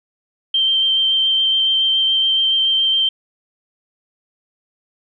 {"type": "tone with vibrato", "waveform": "sine", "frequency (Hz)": 3136, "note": "G7", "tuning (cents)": 0, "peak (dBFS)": -13, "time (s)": [0.54, 3.09], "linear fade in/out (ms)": 5, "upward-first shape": "triangle", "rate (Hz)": 7.1, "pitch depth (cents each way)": 13, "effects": []}